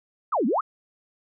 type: exponential two-way sweep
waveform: sine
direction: down then up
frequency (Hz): 1396.9 to 204.7 to 1396.9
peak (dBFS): -20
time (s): 0.32-0.61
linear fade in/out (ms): 10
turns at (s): 0.46
effects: none